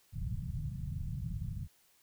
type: low-pass noise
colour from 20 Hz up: white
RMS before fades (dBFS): -38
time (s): 0.12-1.68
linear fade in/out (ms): 50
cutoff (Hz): 170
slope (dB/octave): 48
effects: white hiss -68 dBFS RMS until 2.02 s